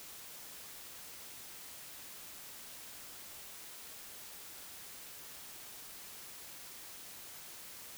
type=silence; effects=white hiss -50 dBFS RMS until 7.97 s